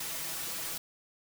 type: noise with comb filter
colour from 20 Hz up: white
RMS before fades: -37 dBFS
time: 0-0.78 s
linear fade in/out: 5 ms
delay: 6.1 ms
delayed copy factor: +0.95
effects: none